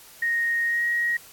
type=tone with pitch glide; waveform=sine; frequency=1864.7 to 1890.7 Hz; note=A#6 to A#6; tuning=0 to +24 cents; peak=-21 dBFS; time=0.22-1.17 s; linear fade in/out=5 ms; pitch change=+24 cents; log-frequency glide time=0.66-0.84 s; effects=white hiss -48 dBFS RMS until 1.32 s + AAC 64 kbps